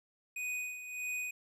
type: tone with tremolo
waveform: square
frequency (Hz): 2489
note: D#7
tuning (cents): 0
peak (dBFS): -35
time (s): 0.36-1.31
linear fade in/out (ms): 5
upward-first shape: sine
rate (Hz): 1.6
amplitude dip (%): 65
effects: low-pass 12000 Hz 12 dB/octave + 12-bit